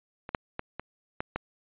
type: clicks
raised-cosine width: 0.5 ms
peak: -23 / -11 / -17 / -20 / -15 / -15 dBFS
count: 6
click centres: 0.291 / 0.348 / 0.594 / 0.796 / 1.205 / 1.36 s
effects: resampled to 8000 Hz